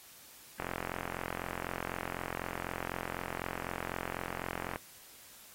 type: click train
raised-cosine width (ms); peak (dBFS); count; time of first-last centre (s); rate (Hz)
0.5; -21; 184; 0.6-4.759; 44
effects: white hiss -55 dBFS RMS until 5.54 s + AAC 48 kbps